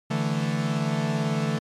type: chord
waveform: 45% pulse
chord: D suspended second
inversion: none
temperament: equal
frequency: 146.83 / 164.81 / 220 Hz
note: D3 / E3 / A3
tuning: 0 / 0 / 0 cents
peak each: -27 / -28 / -28 dBFS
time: 0.1-1.59 s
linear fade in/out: 10 ms
effects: low-pass 7000 Hz 12 dB/octave + MP3 96 kbps